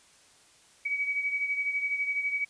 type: beating tone pair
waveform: sine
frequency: 2269 / 2281 Hz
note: C#7 / C#7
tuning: +40 / +49 cents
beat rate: 12 Hz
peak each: -28 / -35 dBFS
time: 0.85-2.45 s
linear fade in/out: 10 ms
effects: white hiss -59 dBFS RMS until 2.49 s + resampled to 22050 Hz